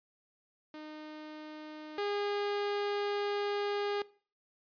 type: tone pair in turn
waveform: sawtooth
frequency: 306.6 / 408.2 Hz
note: D#4 / G#4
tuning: -25 / -30 cents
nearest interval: perfect fourth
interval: 495 cents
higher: second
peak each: -40 / -28 dBFS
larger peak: second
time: 0.74-1.98 / 1.98-4.02 s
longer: second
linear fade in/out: 2 ms
effects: noise-tail reverb RT60 0.4 s tail -20 dB re dry + resampled to 11025 Hz